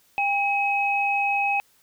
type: tone pair together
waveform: sine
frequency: 803 / 2549 Hz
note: G5 / D#7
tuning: +41 / +41 cents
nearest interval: octave + minor sixth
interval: 2000 cents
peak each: -23 dBFS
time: 0.18-1.6 s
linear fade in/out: 0 ms
effects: white hiss -61 dBFS RMS until 1.82 s